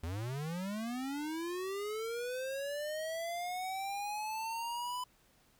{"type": "linear sweep", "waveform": "square", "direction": "up", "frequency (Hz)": [77.78, 1004], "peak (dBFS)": -37, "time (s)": [0.03, 5.04], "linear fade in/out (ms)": 5, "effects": ["pink hiss -68 dBFS RMS until 5.59 s"]}